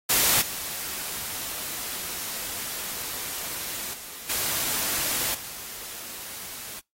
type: noise with level steps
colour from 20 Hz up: white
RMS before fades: -20 / -33 / -40 / -27 / -38 dBFS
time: 0.09-6.8 s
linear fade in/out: 10 ms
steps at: 0.41 / 3.93 / 4.29 / 5.34 s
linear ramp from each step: 10 ms
effects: noise-tail reverb RT60 0.2 s tail -25 dB re dry + AAC 48 kbps